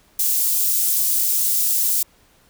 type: high-pass noise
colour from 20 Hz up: white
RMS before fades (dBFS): -19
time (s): 0.19-2.03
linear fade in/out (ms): 5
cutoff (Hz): 7700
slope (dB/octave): 12
effects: pink hiss -56 dBFS RMS until 2.49 s